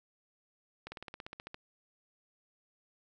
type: slowing click train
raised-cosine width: 0.3 ms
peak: -27 dBFS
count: 12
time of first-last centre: 0.87-1.544 s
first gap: 50 ms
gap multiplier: 1.04
effects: none